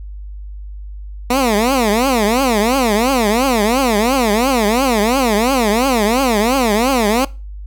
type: tone with vibrato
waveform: 15% pulse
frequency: 236.8 Hz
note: A#3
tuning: 27 cents sharp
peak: -6 dBFS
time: 1.3-7.25 s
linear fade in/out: 5 ms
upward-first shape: triangle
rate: 2.9 Hz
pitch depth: 300 cents each way
effects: noise-tail reverb RT60 0.3 s tail -21 dB re dry + added 50 Hz sine -27 dBFS peak until 7.66 s